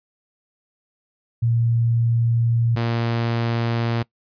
sine / sawtooth tone pair in turn, 116.54 / 116.54 Hz, A#2 / A#2, 0 / 0 cents, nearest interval unison, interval 0 cents, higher neither, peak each -16 dBFS, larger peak neither, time 1.42-2.76 / 2.76-4.03 s, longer first, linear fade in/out 10 ms, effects noise-tail reverb RT60 0.1 s tail -21 dB re dry + resampled to 11025 Hz

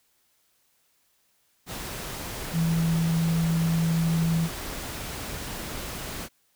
sine tone in noise, 164.81 Hz, E3, in tune, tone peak -21 dBFS, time 2.52-4.49 s, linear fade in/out 50 ms, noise pink, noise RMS -35 dBFS, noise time 1.66-6.29 s, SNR +11 dB, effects white hiss -68 dBFS RMS until 6.55 s

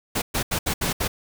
pink noise bursts at uneven times, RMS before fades -24 dBFS, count 6, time 0.15-0.22 / 0.34-0.43 / 0.51-0.59 / 0.66-0.74 / 0.81-0.93 / 1-1.08 s, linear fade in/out 10 ms, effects none

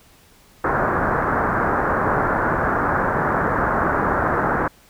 white low-pass noise, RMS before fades -20 dBFS, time 0.64-4.68 s, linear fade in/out 5 ms, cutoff 1600 Hz, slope 48 dB/octave, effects pink hiss -52 dBFS RMS until 4.89 s

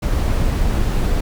brown noise, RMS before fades -17 dBFS, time 0.02-1.21 s, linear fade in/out 10 ms, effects none

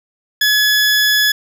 20% pulse tone, 1700 Hz, G#6, 40 cents sharp, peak -6 dBFS, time 0.41-1.32 s, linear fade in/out 5 ms, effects none

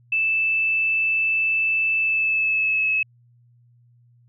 sine tone with pitch glide, 2637 to 2584 Hz, E7 to E7, 0 to -35 cents, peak -18 dBFS, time 0.12-3.03 s, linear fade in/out 5 ms, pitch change -35 cents, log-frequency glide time 1.98-2.91 s, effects added 120 Hz sine -53 dBFS peak until 4.28 s

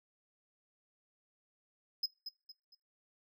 triangle tone with echo, 5080 Hz, D#8, 35 cents sharp, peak -29 dBFS, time 2.03-2.06 s, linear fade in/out 5 ms, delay 230 ms, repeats 3, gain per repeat -9 dB, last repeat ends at 2.75 s, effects noise-tail reverb RT60 0.3 s tail -23 dB re dry

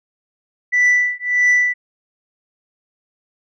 sine tone with tremolo, 1975.5 Hz, B6, in tune, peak -7 dBFS, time 0.72-1.74 s, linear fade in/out 20 ms, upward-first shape triangle, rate 1.6 Hz, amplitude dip 100%, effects tanh soft clip ceiling -9 dBFS

